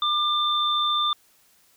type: tone pair together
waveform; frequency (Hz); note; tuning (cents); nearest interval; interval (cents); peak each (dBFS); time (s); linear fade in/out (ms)
sine; 1197 / 3563; D6 / A7; +33 / +21; octave + perfect fifth; 1888; -23; 0.02-1.13; 2
effects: white hiss -60 dBFS RMS until 1.76 s